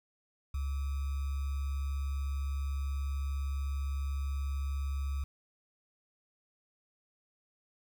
sine tone with sample-and-hold, 69.3 Hz, C#2, in tune, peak -31 dBFS, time 0.54-5.24 s, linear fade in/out 5 ms, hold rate 1225 Hz, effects none

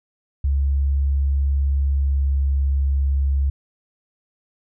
sine tone with pitch glide, 69.3 to 68.82 Hz, C#2 to C#2, 0 to -12 cents, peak -16 dBFS, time 0.44-3.5 s, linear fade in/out 5 ms, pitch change -12 cents, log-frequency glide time 1.94-2.25 s, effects none

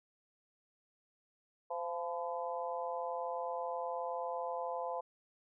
harmonic tone with a mistuned harmonic, 172.1 Hz, F3, 25 cents flat, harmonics 3 / 4 / 5 / 6, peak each -40 / -41 / -42 / -43 dBFS, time 1.7-5.01 s, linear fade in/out 10 ms, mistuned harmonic 6, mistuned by -36 cents, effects none

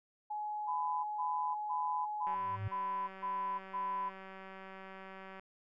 sine tone, 843 Hz, G#5, 26 cents sharp, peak -36 dBFS, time 0.3-2.35 s, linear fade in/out 10 ms
sine tone bursts, 1000 Hz, B5, 21 cents sharp, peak -34 dBFS, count 7, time 0.67-4.1 s, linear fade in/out 20 ms, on 370 ms, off 140 ms
click train, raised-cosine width 0.5 ms, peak -35 dBFS, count 598, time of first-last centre 2.27-5.396 s, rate 191 Hz
sine tone with exponential growth, 103.83 Hz, G#2, in tune, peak -31 dBFS, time 2.31-2.68 s, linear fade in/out 5 ms, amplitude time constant 80 ms
effects none

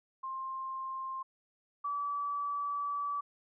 sine tone pair in turn, 1057 / 1150.7 Hz, C6 / D6, +17 / -36 cents, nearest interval minor second, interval 147 cents, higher second, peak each -36 / -32 dBFS, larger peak second, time 0.23-1.23 / 1.84-3.21 s, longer second, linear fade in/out 10 ms, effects none

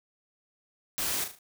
white noise with echo, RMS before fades -31 dBFS, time 0.98-1.24 s, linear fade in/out 0 ms, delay 37 ms, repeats 4, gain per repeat -7 dB, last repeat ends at 1.388 s, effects none

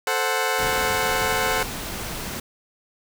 15% pulse chord, F# diminished, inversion first, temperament equal, 440 / 523.3 / 740 Hz, A4 / C5 / F#5, 0 / 0 / 0 cents, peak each -19 dBFS, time 0.07-1.63 s, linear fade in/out 2 ms
pink noise, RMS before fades -31 dBFS, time 0.58-2.4 s, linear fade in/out 5 ms
effects none

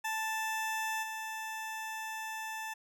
20% pulse tone with level steps, 880 Hz, A5, in tune, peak -28 / -33 dBFS, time 0.04-2.74 s, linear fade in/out 10 ms, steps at 1.02 s, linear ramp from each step 20 ms, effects none

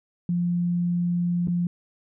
sine tone with dropouts, 174.61 Hz, F3, in tune, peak -21 dBFS, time 0.29-1.67 s, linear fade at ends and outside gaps 2 ms, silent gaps 1.473-1.482 s, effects none

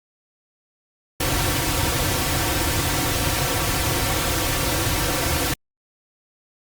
pink noise with comb filter, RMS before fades -22 dBFS, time 1.2-5.54 s, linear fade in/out 5 ms, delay 4.8 ms, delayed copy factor -0.95, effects Opus 48 kbps

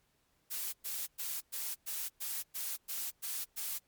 blue noise bursts, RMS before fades -38 dBFS, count 10, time 0.5-3.79 s, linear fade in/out 20 ms, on 230 ms, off 110 ms, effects pink hiss -74 dBFS RMS until 3.87 s + MP3 96 kbps

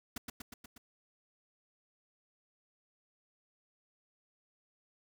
pink noise with echo, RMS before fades -39 dBFS, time 0.16-0.18 s, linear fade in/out 5 ms, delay 120 ms, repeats 5, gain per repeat -3 dB, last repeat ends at 0.78 s, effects none

